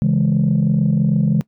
sine chord, C# minor, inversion none, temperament equal, 138.59 / 164.81 / 207.7 Hz, C#3 / E3 / G#3, 0 / 0 / 0 cents, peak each -16 dBFS, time 0.02-1.41 s, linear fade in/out 0 ms, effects noise-tail reverb RT60 0.1 s tail -21 dB re dry + tanh soft clip ceiling -8 dBFS

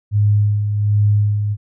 sine tone with tremolo, 103.9 Hz, G#2, 1 cent sharp, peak -10 dBFS, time 0.11-1.57 s, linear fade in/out 50 ms, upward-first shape sine, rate 1.3 Hz, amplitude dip 50%, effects none

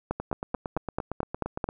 two click trains, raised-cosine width 1 ms, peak -13 / -17 dBFS, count 8 / 14, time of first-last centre 0.11-1.642 / 0.2-1.689 s, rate 4.57 / 8.73 Hz, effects none

